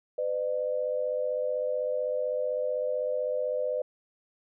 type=tone pair together; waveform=sine; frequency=506.2 / 602 Hz; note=B4 / D5; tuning=+43 / +43 cents; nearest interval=minor third; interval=300 cents; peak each=-29 / -30 dBFS; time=0.18-3.82 s; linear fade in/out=5 ms; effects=none